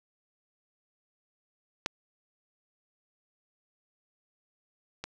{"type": "clicks", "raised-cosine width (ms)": 0.2, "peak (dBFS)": [-11, -19], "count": 2, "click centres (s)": [1.861, 5.04], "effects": []}